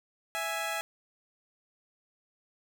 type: tone pair together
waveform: 15% pulse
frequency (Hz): 659.2 / 830.6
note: E5 / G#5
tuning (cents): 0 / 0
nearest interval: major third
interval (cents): 400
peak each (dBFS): -28 / -28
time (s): 0.35-0.81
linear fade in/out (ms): 0
effects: none